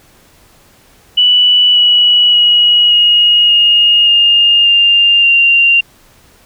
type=tone with pitch steps; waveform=sine; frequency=2960 / 2933 / 2906 / 2879 / 2853 / 2826 / 2800 / 2775 Hz; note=F#7 / F#7 / F#7 / F#7 / F7 / F7 / F7 / F7; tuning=0 / -16 / -32 / -48 / +36 / +20 / +4 / -12 cents; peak=-5 dBFS; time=1.17-5.81 s; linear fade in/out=10 ms; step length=580 ms; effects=pink hiss -46 dBFS RMS until 6.45 s